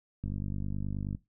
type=click train; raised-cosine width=5 ms; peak=-23 dBFS; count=46; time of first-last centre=0.24-1.149 s; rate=49.5 Hz; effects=noise-tail reverb RT60 0.2 s tail -19 dB re dry